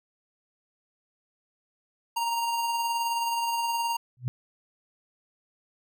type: tone with tremolo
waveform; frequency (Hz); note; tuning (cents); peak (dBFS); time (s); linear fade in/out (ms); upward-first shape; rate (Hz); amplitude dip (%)
square; 932.3; A#5; 0; -25; 2.16-3.97; 10; triangle; 19; 35
type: tone with exponential growth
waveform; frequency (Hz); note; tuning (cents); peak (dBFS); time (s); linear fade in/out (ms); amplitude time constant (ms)
sine; 124.7; B2; +17; -21; 4.17-4.28; 0; 22
effects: none